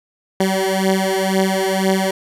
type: beating tone pair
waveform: 15% pulse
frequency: 190 / 192 Hz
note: F#3 / G3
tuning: +46 / -36 cents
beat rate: 2 Hz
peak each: -12 dBFS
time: 0.4-2.11 s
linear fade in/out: 5 ms
effects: resampled to 32000 Hz + 7-bit